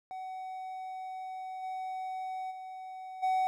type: tone with level steps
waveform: triangle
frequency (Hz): 751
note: F#5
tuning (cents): +26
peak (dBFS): -36 / -33 / -39 / -24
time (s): 0.11-3.47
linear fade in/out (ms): 0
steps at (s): 1.62 / 2.5 / 3.22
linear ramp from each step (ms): 20
effects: none